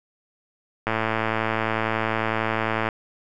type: click train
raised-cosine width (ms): 0.5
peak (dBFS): -8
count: 225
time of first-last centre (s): 0.87-2.888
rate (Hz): 111
effects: none